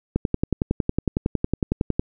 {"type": "click train", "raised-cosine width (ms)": 3, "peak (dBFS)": -7, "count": 21, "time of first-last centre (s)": [0.16, 1.995], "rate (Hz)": 10.9, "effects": []}